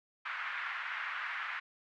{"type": "band-pass noise", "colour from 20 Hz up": "white", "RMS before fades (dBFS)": -39, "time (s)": [0.25, 1.6], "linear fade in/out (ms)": 10, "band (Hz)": [1200, 2000], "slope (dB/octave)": 24, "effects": []}